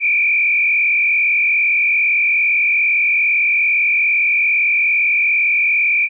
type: tone with frequency modulation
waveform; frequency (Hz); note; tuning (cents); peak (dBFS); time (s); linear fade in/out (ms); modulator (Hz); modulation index
sine; 2378; D7; +21; -12; 0-6.09; 50; 42.4; 2
effects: none